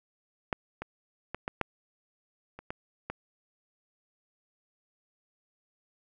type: clicks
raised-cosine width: 0.5 ms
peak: -13 / -21 / -19 / -17 / -12 / -28 / -20 / -19 dBFS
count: 8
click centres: 0.528 / 0.82 / 1.346 / 1.479 / 1.613 / 2.59 / 2.705 / 3.1 s
effects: none